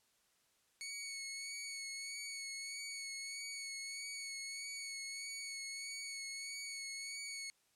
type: tone with vibrato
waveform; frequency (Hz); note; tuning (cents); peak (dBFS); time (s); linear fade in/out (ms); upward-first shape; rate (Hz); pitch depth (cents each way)
15% pulse; 2217; C#7; 0; -36; 0.81-7.5; 0; sine; 1.6; 26
effects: white hiss -75 dBFS RMS until 7.75 s + low-pass 11000 Hz 12 dB/octave